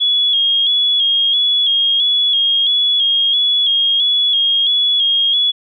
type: tone with vibrato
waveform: sine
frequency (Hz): 3322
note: G#7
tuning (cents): 0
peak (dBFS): -11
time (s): 0-5.52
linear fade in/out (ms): 20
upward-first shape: square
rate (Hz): 1.5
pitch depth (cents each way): 37
effects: none